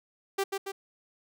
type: tone with echo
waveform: sawtooth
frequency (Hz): 391.4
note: G4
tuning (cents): -3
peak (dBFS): -22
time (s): 0.38-0.44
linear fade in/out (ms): 10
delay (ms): 140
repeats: 2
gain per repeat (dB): -4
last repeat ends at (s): 0.72
effects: none